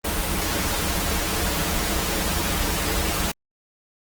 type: noise with comb filter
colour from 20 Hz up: pink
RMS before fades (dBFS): -24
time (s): 0.04-3.32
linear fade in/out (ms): 10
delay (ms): 7.9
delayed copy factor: -1
effects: Opus 24 kbps